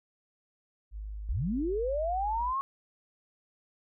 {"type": "tone", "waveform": "sine", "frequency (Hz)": 51.91, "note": "G#1", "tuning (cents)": 0, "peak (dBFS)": -36, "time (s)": [0.91, 2.54], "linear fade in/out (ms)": 50}
{"type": "linear sweep", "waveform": "sine", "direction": "up", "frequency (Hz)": [36.56, 1108.7], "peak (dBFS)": -28, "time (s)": [1.29, 2.61], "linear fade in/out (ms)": 0}
{"effects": []}